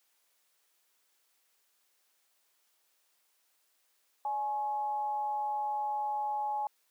sine tone with amplitude modulation, 840 Hz, G#5, 19 cents sharp, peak -28 dBFS, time 4.25-6.67 s, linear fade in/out 2 ms, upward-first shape sine, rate 252 Hz, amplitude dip 45%, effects white hiss -73 dBFS RMS until 6.9 s + high-pass 400 Hz 12 dB/octave

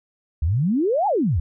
sine exponential two-way sweep, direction up then down, 69.3 to 870 to 69.3 Hz, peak -17 dBFS, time 0.42-1.4 s, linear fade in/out 5 ms, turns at 1.07 s, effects none

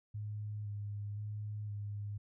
sine tone with vibrato, 104 Hz, G#2, 3 cents sharp, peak -38 dBFS, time 0.14-2.18 s, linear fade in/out 10 ms, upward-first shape square, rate 0.97 Hz, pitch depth 19 cents each way, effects none

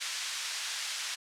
white band-pass noise, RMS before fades -36 dBFS, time 0-1.16 s, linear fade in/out 20 ms, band 1500 to 6400 Hz, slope 12 dB/octave, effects low-pass 10000 Hz 12 dB/octave

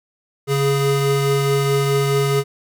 square tone pair together, 140 / 415.3 Hz, C#3 / G#4, +18 / 0 cents, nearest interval octave + perfect fifth, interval 1882 cents, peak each -19 dBFS, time 0.47-2.44 s, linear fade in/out 50 ms, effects none

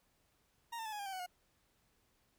40% pulse tone with pitch steps, 932.3 / 898.5 / 865.9 / 834.4 / 804.1 / 775 / 746.8 / 719.7 Hz, A#5 / A5 / A5 / G#5 / G5 / G5 / F#5 / F#5, 0 / +36 / -28 / +8 / +44 / -20 / +16 / -48 cents, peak -40 dBFS, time 0.72-1.264 s, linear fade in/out 10 ms, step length 68 ms, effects pink hiss -75 dBFS RMS until 2.38 s

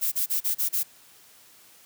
violet noise bursts, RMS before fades -25 dBFS, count 6, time 0.01-0.835 s, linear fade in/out 20 ms, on 110 ms, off 33 ms, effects white hiss -54 dBFS RMS until 1.85 s + high-pass 80 Hz 12 dB/octave

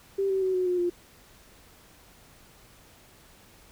sine tone with pitch steps, 392 / 383.5 / 375.2 / 367 / 359.1 / 351.3 Hz, G4 / G4 / F#4 / F#4 / F4 / F4, 0 / -38 / +24 / -14 / +48 / +10 cents, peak -23 dBFS, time 0.18-0.9 s, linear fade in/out 10 ms, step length 120 ms, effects pink hiss -55 dBFS RMS until 3.71 s

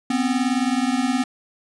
square beating tone pair, 246.9 / 265.9 Hz, B3 / C4, 0 / +28 cents, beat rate 19 Hz, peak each -22 / -23 dBFS, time 0.1-1.24 s, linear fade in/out 5 ms, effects resampled to 22050 Hz

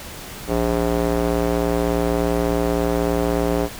square tone with band-pass filter, 58.27 Hz, A#1, in tune, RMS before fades -20 dBFS, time 0.47-3.69 s, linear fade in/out 50 ms, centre 480 Hz, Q 1.3, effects pink hiss -35 dBFS RMS until 3.79 s

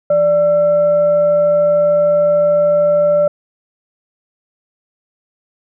sine tone with frequency modulation, 587.3 Hz, D5, in tune, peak -9 dBFS, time 0.1-3.28 s, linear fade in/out 5 ms, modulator 756 Hz, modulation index 0.23, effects none

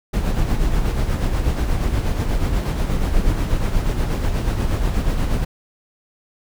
brown noise with tremolo, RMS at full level -17 dBFS, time 0.13-5.45 s, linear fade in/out 10 ms, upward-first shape sine, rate 8.3 Hz, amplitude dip 45%, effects none

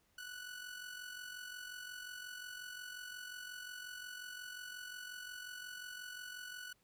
sawtooth tone with amplitude modulation, 1480 Hz, F#6, in tune, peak -40 dBFS, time 0.18-6.73 s, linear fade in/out 5 ms, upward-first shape sine, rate 45.6 Hz, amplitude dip 55%, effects pink hiss -75 dBFS RMS until 6.83 s

